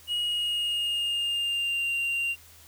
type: tone with pitch glide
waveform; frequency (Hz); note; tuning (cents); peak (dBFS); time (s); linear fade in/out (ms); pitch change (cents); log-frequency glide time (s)
triangle; 2892 to 2773; F#7 to F7; -40 to -13; -24; 0.07-2.36; 50; -73; 0.2-1.93
effects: added 82 Hz sine -57 dBFS peak until 2.67 s + white hiss -53 dBFS RMS until 2.67 s